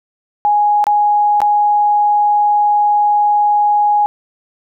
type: tone with dropouts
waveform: sine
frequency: 830.6 Hz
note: G#5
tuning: in tune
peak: -9 dBFS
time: 0.45-4.06 s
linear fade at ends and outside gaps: 0 ms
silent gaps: 0.841-0.868 / 1.404-1.417 s
effects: none